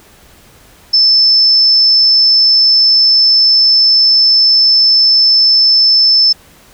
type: tone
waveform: sine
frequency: 5274 Hz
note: E8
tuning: in tune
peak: -5 dBFS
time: 0.93-6.33 s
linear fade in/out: 10 ms
effects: pink hiss -43 dBFS RMS until 6.73 s